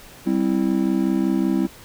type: chord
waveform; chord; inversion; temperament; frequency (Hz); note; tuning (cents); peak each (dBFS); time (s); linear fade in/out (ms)
triangle; C major; second; just; 196.22 / 261.6 / 327; G3 / C4 / E4; +2 / 0 / -14; -20; 0.26-1.67; 10
effects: pink hiss -44 dBFS RMS until 1.84 s